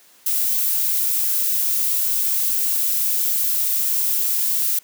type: noise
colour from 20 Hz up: violet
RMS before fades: -20 dBFS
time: 0.26-4.79 s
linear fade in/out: 5 ms
effects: white hiss -52 dBFS RMS until 4.83 s + high-pass 150 Hz 12 dB/octave